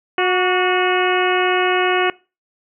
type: harmonic tone with a mistuned harmonic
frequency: 364.5 Hz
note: F#4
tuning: 26 cents flat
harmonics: 1 / 2 / 3 / 4 / 5 / 6 / 7 / 8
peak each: -18 / -21 / -23 / -24 / -25 / -26 / -26 / -27 dBFS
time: 0.18-2.1 s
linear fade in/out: 2 ms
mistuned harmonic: 3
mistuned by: +53 cents
effects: noise-tail reverb RT60 0.3 s tail -22 dB re dry